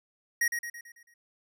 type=tone with echo; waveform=square; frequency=1888 Hz; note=A#6; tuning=22 cents sharp; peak=-24 dBFS; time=0.41-0.48 s; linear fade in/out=5 ms; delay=110 ms; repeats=6; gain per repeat=-6 dB; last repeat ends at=1.14 s; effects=none